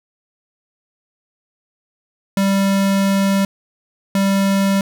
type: tone bursts at uneven times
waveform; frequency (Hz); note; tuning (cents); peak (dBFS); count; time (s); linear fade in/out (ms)
square; 196; G3; 0; -14; 2; 2.37-3.45 / 4.15-4.81; 2
effects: none